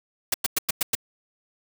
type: noise bursts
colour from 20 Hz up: white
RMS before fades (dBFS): -22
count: 6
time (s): 0.32-0.952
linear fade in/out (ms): 5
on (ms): 22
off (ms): 100
effects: none